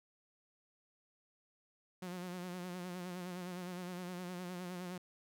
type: tone with vibrato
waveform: sawtooth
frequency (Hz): 179.7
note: F3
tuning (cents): +50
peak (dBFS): -38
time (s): 2.02-4.98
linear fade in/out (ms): 5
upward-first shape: sine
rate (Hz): 9.7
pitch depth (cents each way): 49
effects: none